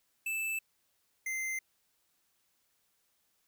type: tone pair in turn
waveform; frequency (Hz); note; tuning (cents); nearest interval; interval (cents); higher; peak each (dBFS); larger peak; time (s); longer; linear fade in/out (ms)
square; 2637 / 2079; E7 / C7; 0 / -12; major third; 412; first; -33 / -34; first; 0.26-0.59 / 1.26-1.59; neither; 5
effects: white hiss -75 dBFS RMS until 3.47 s